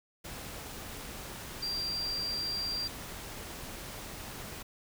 sine tone in noise, 4731 Hz, D8, 12 cents sharp, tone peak -32 dBFS, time 1.62-2.88 s, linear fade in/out 10 ms, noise pink, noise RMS -43 dBFS, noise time 0.24-4.63 s, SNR +8 dB, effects none

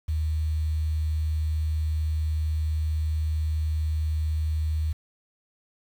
sine tone with quantisation, 77.78 Hz, D#2, in tune, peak -23 dBFS, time 0.08-4.93 s, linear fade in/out 10 ms, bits 8, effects none

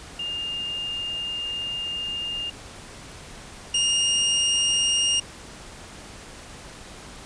sine / sawtooth tone pair in turn, 2816 / 2834 Hz, F7 / F7, +14 / +25 cents, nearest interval unison, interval 11 cents, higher second, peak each -27 / -16 dBFS, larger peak second, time 0.19-2.5 / 3.74-5.2 s, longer first, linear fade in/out 5 ms, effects pink hiss -42 dBFS RMS until 7.25 s + resampled to 22050 Hz

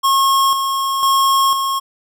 square tone with tremolo, 1085 Hz, C#6, 37 cents flat, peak -12 dBFS, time 0.03-1.8 s, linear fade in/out 20 ms, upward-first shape square, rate 1 Hz, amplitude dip 45%, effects none

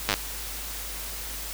slowing click train, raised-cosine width 0.2 ms, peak -5 dBFS, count 6, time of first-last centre 0.09-0.14 s, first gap 9 ms, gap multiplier 1.05, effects added 50 Hz sine -39 dBFS peak until 1.53 s + white hiss -36 dBFS RMS until 1.53 s

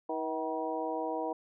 harmonic tone with a mistuned harmonic, 160 Hz, D#3, 49 cents sharp, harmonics 2 / 3 / 4 / 5 / 6, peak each -38 / -37 / -38 / -38 / -39 dBFS, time 0.09-1.33 s, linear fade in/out 5 ms, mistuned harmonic 5, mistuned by -75 cents, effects none

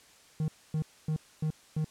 triangle tone bursts, 155.56 Hz, D#3, in tune, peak -25 dBFS, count 5, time 0.4-1.845 s, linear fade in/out 2 ms, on 81 ms, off 260 ms, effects white hiss -58 dBFS RMS until 1.9 s + low-pass 9000 Hz 12 dB/octave

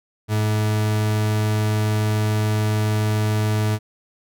40% pulse tone, 107 Hz, A2, 48 cents flat, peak -17 dBFS, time 0.28-3.79 s, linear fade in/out 50 ms, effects none

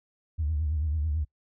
sine tone with vibrato, 76.6 Hz, D#2, 27 cents flat, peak -24 dBFS, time 0.38-1.25 s, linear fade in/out 20 ms, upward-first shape triangle, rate 9.1 Hz, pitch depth 130 cents each way, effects noise-tail reverb RT60 0.1 s tail -25 dB re dry + tanh soft clip ceiling -20 dBFS

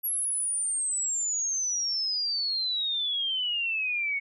sine exponential sweep, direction down, 11500 to 2200 Hz, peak -26 dBFS, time 0.03-4.2 s, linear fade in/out 20 ms, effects none

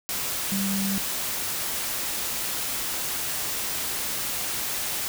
sine tone in noise, 196 Hz, G3, in tune, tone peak -25 dBFS, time 0.52-0.98 s, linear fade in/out 0 ms, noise white, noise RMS -29 dBFS, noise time 0.09-5.08 s, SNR +1 dB, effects none

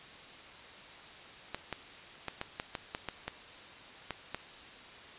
clicks, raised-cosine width 0.3 ms, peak -19 dBFS, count 11, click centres 1.546 / 1.727 / 2.283 / 2.414 / 2.599 / 2.752 / 2.949 / 3.087 / 3.28 / 4.107 / 4.346 s, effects white hiss -50 dBFS RMS until 5.18 s + resampled to 8000 Hz

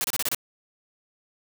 white noise bursts, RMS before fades -26 dBFS, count 6, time 0.01-0.347 s, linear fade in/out 0 ms, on 32 ms, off 29 ms, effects none

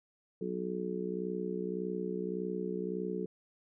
harmonic tone, 61.74 Hz, B1, in tune, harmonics 3 / 4 / 5 / 6 / 7, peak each -38 / -46 / -43 / -39 / -38 dBFS, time 0.41-3.26 s, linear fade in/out 5 ms, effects none

